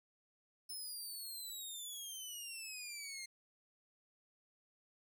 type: exponential sweep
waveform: 15% pulse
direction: down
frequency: 5280 to 2100 Hz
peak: -38 dBFS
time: 0.69-3.26 s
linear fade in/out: 10 ms
effects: none